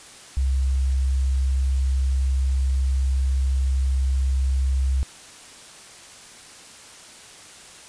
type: tone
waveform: sine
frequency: 66.4 Hz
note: C2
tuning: 26 cents sharp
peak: -18 dBFS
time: 0.37-5.03 s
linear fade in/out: 0 ms
effects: white hiss -44 dBFS RMS until 7.88 s + resampled to 22050 Hz